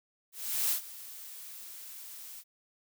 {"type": "noise with ADSR envelope", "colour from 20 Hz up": "blue", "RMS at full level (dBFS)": -28, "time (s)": [0.32, 2.44], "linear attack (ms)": 390, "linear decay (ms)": 97, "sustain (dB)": -18, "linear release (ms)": 52, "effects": []}